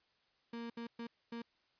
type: tone bursts at uneven times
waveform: 35% pulse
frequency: 233.3 Hz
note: A#3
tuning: 2 cents sharp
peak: -40 dBFS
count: 4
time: 0.53-0.7 / 0.77-0.87 / 0.99-1.07 / 1.32-1.42 s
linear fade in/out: 5 ms
effects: white hiss -75 dBFS RMS until 1.79 s + resampled to 11025 Hz